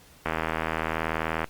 click train, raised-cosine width 0.5 ms, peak -11 dBFS, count 96, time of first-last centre 0.26-1.443 s, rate 80.3 Hz, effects pink hiss -54 dBFS RMS until 1.49 s + Opus 48 kbps

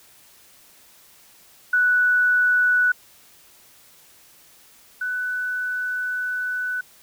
sine tone pair in turn, 1480 / 1492.9 Hz, F#6 / F#6, 0 / +15 cents, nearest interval unison, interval 15 cents, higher second, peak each -15 / -23 dBFS, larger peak first, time 1.73-2.92 / 5.01-6.81 s, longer second, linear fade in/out 5 ms, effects white hiss -52 dBFS RMS until 7.02 s

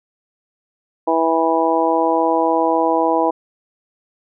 harmonic tone, 163.6 Hz, E3, 13 cents flat, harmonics 2 / 3 / 4 / 5 / 6, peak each -20 / -20 / -20 / -20 / -20 dBFS, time 1.07-3.31 s, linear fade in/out 10 ms, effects none

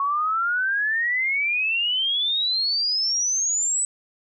sine exponential sweep, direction up, 1100 to 8050 Hz, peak -20 dBFS, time 0-3.85 s, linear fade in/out 2 ms, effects none

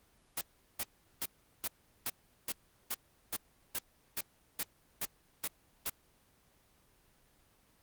white noise bursts, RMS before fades -35 dBFS, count 14, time 0.37-5.898 s, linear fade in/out 5 ms, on 42 ms, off 380 ms, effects pink hiss -68 dBFS RMS until 7.82 s + Opus 24 kbps

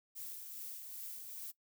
violet noise with tremolo, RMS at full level -45 dBFS, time 0.15-1.52 s, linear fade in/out 20 ms, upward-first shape triangle, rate 2.5 Hz, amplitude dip 40%, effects noise-tail reverb RT60 0.1 s tail -19 dB re dry

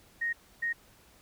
sine tone bursts at uneven times, 1864.7 Hz, A#6, in tune, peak -28 dBFS, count 2, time 0.21-0.33 / 0.62-0.73 s, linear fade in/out 10 ms, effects pink hiss -60 dBFS RMS until 1.21 s

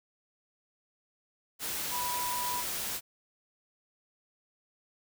sine tone in noise, 980 Hz, B5, 14 cents flat, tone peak -33 dBFS, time 1.9-2.64 s, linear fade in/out 50 ms, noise white, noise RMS -35 dBFS, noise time 1.59-3.01 s, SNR -1 dB, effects none

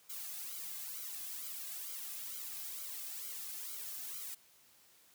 blue noise with flanger, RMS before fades -44 dBFS, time 0.09-4.35 s, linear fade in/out 10 ms, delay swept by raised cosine 1.1 to 2.2 ms, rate 2.2 Hz, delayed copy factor -0.95, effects white hiss -65 dBFS RMS until 5.14 s + high-pass 60 Hz 12 dB/octave

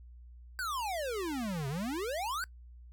square exponential two-way sweep, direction down then up, 1568 to 130.81 to 1568 Hz, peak -34 dBFS, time 0.59-2.44 s, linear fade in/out 0 ms, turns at 1.68 s, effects noise-tail reverb RT60 0.1 s tail -22 dB re dry + added 60 Hz sine -49 dBFS peak until 2.92 s

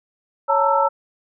sine tone cluster, 555 / 882 / 925 / 1326 Hz, C#5 / A5 / A#5 / E6, +2 / +4 / -14 / +10 cents, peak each -20 dBFS, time 0.48-0.89 s, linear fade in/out 20 ms, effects none

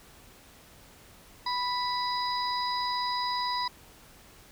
harmonic tone, 987.8 Hz, B5, in tune, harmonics 1 / 2 / 4 / 5, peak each -29 / -39 / -37 / -35 dBFS, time 1.46-3.68 s, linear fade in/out 5 ms, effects pink hiss -54 dBFS RMS until 4.51 s

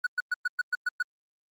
triangle tone bursts, 1472 Hz, F#6, 9 cents flat, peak -22 dBFS, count 8, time 0.04-1.026 s, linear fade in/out 5 ms, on 27 ms, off 110 ms, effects Opus 24 kbps

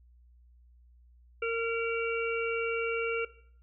harmonic tone, 459.8 Hz, A#4, 24 cents flat, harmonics 1 / 3 / 5 / 6, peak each -30 / -35 / -37 / -38 dBFS, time 1.42-3.25 s, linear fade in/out 5 ms, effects noise-tail reverb RT60 0.6 s tail -17 dB re dry + added 60 Hz sine -56 dBFS peak until 3.62 s

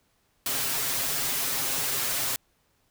white noise with comb filter, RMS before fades -28 dBFS, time 0.46-2.36 s, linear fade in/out 2 ms, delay 7.4 ms, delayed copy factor +0.95, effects pink hiss -69 dBFS RMS until 2.9 s

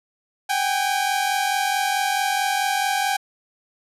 sawtooth tone pair together, 768 / 812.6 Hz, G5 / G#5, -36 / -38 cents, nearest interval minor second, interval 98 cents, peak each -19 dBFS, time 0.49-3.17 s, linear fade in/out 10 ms, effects resampled to 32000 Hz

